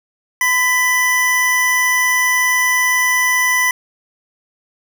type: tone pair together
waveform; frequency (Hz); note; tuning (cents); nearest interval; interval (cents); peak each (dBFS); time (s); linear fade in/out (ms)
square; 1014.7 / 1982; B5 / B6; +47 / +6; octave; 1159; -21 / -14; 0.41-3.71; 2
effects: none